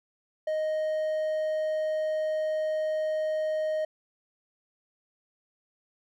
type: tone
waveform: triangle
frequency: 622.3 Hz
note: D#5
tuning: in tune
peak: -24 dBFS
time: 0.47-3.85 s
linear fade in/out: 5 ms
effects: none